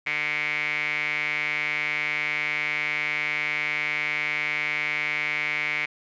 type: tone with band-pass filter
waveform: sawtooth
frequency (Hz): 150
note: D3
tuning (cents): +37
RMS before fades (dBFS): -27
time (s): 0.06-5.86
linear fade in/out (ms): 10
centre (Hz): 2200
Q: 9.9
effects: resampled to 16000 Hz